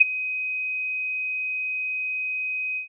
sine tone with ADSR envelope, 2516 Hz, D#7, 19 cents sharp, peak -7 dBFS, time 0-2.88 s, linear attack 13 ms, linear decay 19 ms, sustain -18 dB, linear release 110 ms, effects none

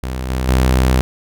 sawtooth tone with level steps, 64 Hz, C2, 38 cents flat, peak -17 / -13 / -7 dBFS, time 0.03-1.01 s, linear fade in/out 0 ms, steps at 0.3 / 0.48 s, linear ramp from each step 2 ms, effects none

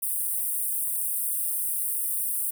pink high-pass noise, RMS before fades -28 dBFS, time 0.02-2.51 s, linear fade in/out 10 ms, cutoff 8700 Hz, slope 96 dB/octave, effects none

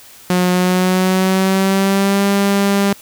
sawtooth tone with pitch glide, 180.6 to 199.23 Hz, F#3 to G3, -42 to +28 cents, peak -8 dBFS, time 0.3-2.93 s, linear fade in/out 2 ms, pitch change +170 cents, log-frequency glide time 0.52-2.25 s, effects white hiss -41 dBFS RMS until 3.01 s

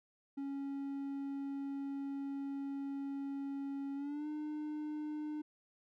triangle tone with pitch glide, 277.2 to 302.3 Hz, C#4 to D#4, 0 to -50 cents, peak -36 dBFS, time 0.37-5.42 s, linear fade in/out 10 ms, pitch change +150 cents, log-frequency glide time 3.95-4.27 s, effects none

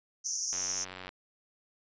pink band-pass noise, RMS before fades -34 dBFS, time 0.24-0.85 s, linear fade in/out 20 ms, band 5600 to 6500 Hz, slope 96 dB/octave
click train, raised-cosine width 0.3 ms, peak -26 dBFS, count 53, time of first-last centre 0.53-1.091 s, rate 92.7 Hz
effects resampled to 16000 Hz

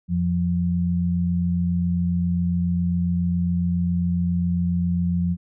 sine tone pair together, 87.31 / 174.62 Hz, F2 / F3, 0 / 0 cents, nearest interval octave, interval 1200 cents, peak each -25 / -20 dBFS, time 0.08-5.37 s, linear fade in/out 50 ms, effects none

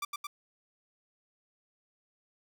sawtooth tone with echo, 1174.7 Hz, D6, in tune, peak -29 dBFS, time 0.02-0.05 s, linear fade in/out 5 ms, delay 110 ms, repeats 2, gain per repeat -2 dB, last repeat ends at 0.27 s, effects none

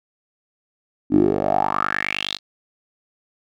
10% pulse tone with band-pass filter sweep, 49.76 Hz, G1, 27 cents sharp, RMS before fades -20 dBFS, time 1.1-2.39 s, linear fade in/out 50 ms, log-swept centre 270 to 4300 Hz, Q 6.2, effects none

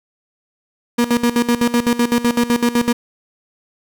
35% pulse tone with tremolo, 238.6 Hz, A#3, 41 cents sharp, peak -10 dBFS, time 0.98-2.93 s, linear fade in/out 10 ms, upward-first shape square, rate 7.9 Hz, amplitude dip 80%, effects none

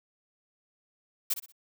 blue noise with echo, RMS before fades -27 dBFS, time 1.3-1.34 s, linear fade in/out 10 ms, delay 61 ms, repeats 3, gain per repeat -10 dB, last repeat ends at 1.523 s, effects none

